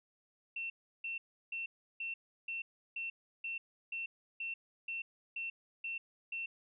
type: tone bursts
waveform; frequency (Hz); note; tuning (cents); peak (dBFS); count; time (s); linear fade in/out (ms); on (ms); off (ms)
sine; 2700; E7; +41; -37; 13; 0.56-6.46; 5; 140; 340
effects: none